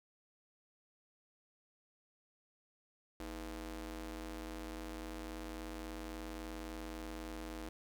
sawtooth ring-modulated tone, 183.8 Hz, F#3, 11 cents flat, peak -36 dBFS, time 3.2-7.69 s, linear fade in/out 2 ms, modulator 132 Hz, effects 12-bit

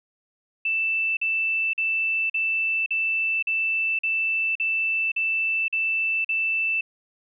sine tone bursts, 2653 Hz, E7, 10 cents sharp, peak -21 dBFS, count 11, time 0.65-6.81 s, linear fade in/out 5 ms, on 520 ms, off 44 ms, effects none

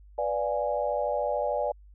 sine chord, B diminished seventh, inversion none, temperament equal, 493.9 / 587.3 / 698.5 / 830.6 Hz, B4 / D5 / F5 / Ab5, 0 / 0 / 0 / 0 cents, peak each -32 / -28 / -34 / -32 dBFS, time 0.18-1.72 s, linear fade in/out 5 ms, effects added 50 Hz sine -49 dBFS peak until 1.94 s

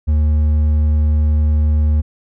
triangle tone with hard clipping, 75.9 Hz, D#2, 42 cents flat, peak -12 dBFS, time 0.07-2.02 s, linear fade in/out 20 ms, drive 7 dB, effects none

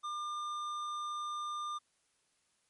sine tone with tanh clipping, 1200 Hz, D6, 37 cents sharp, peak -38 dBFS, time 0.03-1.79 s, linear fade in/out 20 ms, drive 12 dB, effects white hiss -75 dBFS RMS until 2.69 s + MP3 48 kbps

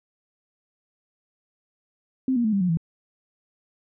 sine tone with pitch steps, 260.9 / 237.9 / 216.9 / 197.73 / 180.27 / 164.36 Hz, C4 / A#3 / A3 / G3 / F#3 / E3, -5 / +35 / -25 / +15 / -45 / -5 cents, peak -19 dBFS, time 2.28-2.772 s, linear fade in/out 2 ms, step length 82 ms, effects none

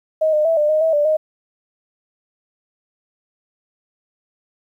sine tone with pitch steps, 629 / 607 / 656 / 598 / 619 / 646 / 588 / 622 Hz, D#5 / D#5 / E5 / D5 / D#5 / E5 / D5 / D#5, +19 / -43 / -9 / +31 / -9 / -35 / +2 / -1 cents, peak -13 dBFS, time 0.21-1.17 s, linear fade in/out 10 ms, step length 120 ms, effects 9-bit

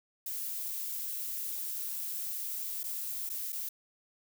violet noise with dropouts, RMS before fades -37 dBFS, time 0.26-3.69 s, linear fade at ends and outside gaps 5 ms, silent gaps 2.833-2.839 / 3.293-3.298 / 3.523-3.527 s, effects none

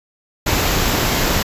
pink band-stop noise, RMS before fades -17 dBFS, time 0.46-1.43 s, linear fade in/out 10 ms, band 7800 to 11000 Hz, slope 96 dB/octave, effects resampled to 32000 Hz

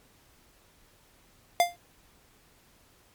square tone with exponential decay, 698.5 Hz, F5, in tune, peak -16 dBFS, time 1.6-1.76 s, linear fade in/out 1 ms, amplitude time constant 34 ms, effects pink hiss -61 dBFS RMS until 3.14 s + MP3 96 kbps

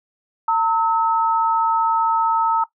sine tone pair together, 907.7 / 1290 Hz, A#5 / E6, -46 / -38 cents, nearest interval tritone, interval 608 cents, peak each -16 / -20 dBFS, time 0.48-2.64 s, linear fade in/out 5 ms, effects noise-tail reverb RT60 0.1 s tail -17 dB re dry

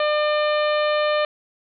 harmonic tone, 600 Hz, D5, 37 cents sharp, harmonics 1 / 2 / 3 / 4 / 5 / 6 / 7, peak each -19 / -25 / -29 / -31 / -33 / -35 / -36 dBFS, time 0-1.25 s, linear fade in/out 2 ms, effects none

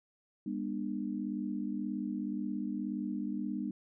sine tone cluster, 201.9 / 243.8 / 300.7 Hz, G#3 / B3 / D4, -49 / -22 / +41 cents, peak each -37 / -38 / -38 dBFS, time 0.46-3.71 s, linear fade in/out 5 ms, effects none

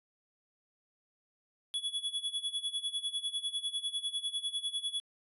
square tone with tremolo, 3387 Hz, G#7, 33 cents sharp, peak -31 dBFS, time 1.74-5 s, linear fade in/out 0 ms, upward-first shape sine, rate 10 Hz, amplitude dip 85%, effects resampled to 32000 Hz

